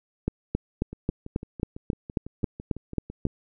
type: two click trains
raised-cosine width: 3 ms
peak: -11 / -24 dBFS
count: 12 / 15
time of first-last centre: 0.28-3.253 / 0.93-3.267 s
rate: 3.7 / 5.99 Hz
effects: none